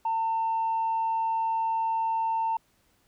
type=tone; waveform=sine; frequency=900 Hz; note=A5; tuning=39 cents sharp; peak=-23 dBFS; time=0.05-2.57 s; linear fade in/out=5 ms; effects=tanh soft clip ceiling -21 dBFS + pink hiss -67 dBFS RMS until 3.07 s